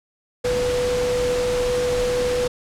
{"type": "tone in noise", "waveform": "sine", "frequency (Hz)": 493.9, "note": "B4", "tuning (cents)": 0, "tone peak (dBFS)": -19, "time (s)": [0.44, 2.48], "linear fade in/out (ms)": 10, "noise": "pink", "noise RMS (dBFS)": -28, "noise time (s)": [0.44, 2.48], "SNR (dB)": 6, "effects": ["low-pass 8000 Hz 12 dB/octave"]}